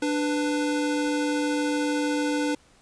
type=tone pair together; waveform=square; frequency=295.3 / 496.6 Hz; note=D4 / B4; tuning=+10 / +9 cents; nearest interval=major sixth; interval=899 cents; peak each=-25 / -30 dBFS; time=0.02-2.55 s; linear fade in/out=5 ms; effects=pink hiss -58 dBFS RMS until 2.81 s + resampled to 22050 Hz